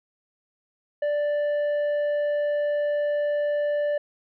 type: tone with tanh clipping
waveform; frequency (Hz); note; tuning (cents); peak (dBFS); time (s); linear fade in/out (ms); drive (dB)
triangle; 587.3; D5; 0; -23; 1.02-3.98; 5; 10
effects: none